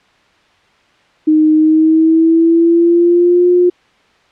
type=tone with pitch glide; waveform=sine; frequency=310 to 356.1 Hz; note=D#4 to F4; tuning=-6 to +34 cents; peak=-6 dBFS; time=1.27-3.7 s; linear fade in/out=10 ms; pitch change=+240 cents; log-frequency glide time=1.54-3.48 s; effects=white hiss -51 dBFS RMS until 4.31 s + low-pass 3000 Hz 12 dB/octave